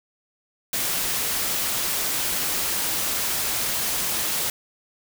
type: noise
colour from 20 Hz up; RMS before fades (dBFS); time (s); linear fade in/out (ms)
white; -25; 0.73-4.5; 2
effects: none